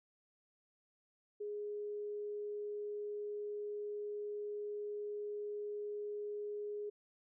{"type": "tone", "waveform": "sine", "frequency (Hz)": 415.3, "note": "G#4", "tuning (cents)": 0, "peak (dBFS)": -39, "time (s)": [1.4, 6.9], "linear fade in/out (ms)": 10, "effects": []}